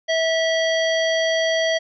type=harmonic tone with a mistuned harmonic; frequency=650 Hz; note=E5; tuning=24 cents flat; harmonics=1 / 3 / 5 / 7 / 9; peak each=-19 / -24 / -26 / -32 / -35 dBFS; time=0.08-1.79 s; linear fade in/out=20 ms; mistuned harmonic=7; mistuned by=+23 cents; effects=none